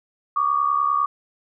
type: tone pair together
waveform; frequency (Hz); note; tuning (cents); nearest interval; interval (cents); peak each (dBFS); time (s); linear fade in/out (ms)
sine; 1132 / 1202; C#6 / D6; +36 / +40; minor second; 104; -20 / -21; 0.36-1.06; 5
effects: none